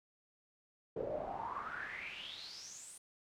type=noise with band-pass filter sweep; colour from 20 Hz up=brown; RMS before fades=-44 dBFS; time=0.96-2.98 s; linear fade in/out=5 ms; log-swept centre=450 to 9400 Hz; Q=8.4; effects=none